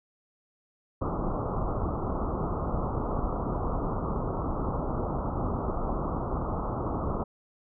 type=low-pass noise; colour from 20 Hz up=pink; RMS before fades=-30 dBFS; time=1.01-7.24 s; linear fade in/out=10 ms; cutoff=1300 Hz; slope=96 dB/octave; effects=none